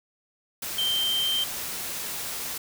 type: tone in noise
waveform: sine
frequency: 3136 Hz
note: G7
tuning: in tune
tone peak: -23 dBFS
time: 0.78-1.44 s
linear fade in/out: 5 ms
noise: white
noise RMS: -33 dBFS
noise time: 0.62-2.58 s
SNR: +7 dB
effects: none